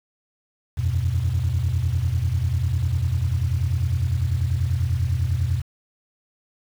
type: chord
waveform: sine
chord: E suspended second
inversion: none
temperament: equal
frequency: 82.41 / 92.5 / 123.47 Hz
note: E2 / F#2 / B2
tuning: 0 / 0 / 0 cents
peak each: -23 dBFS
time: 0.77-5.62 s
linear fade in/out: 20 ms
effects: tanh soft clip ceiling -12 dBFS + 7-bit